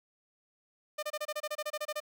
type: tone bursts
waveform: sawtooth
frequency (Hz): 603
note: D5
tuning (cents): +46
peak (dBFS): -29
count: 14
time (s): 0.98-2.003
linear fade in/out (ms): 10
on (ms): 48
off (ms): 27
effects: none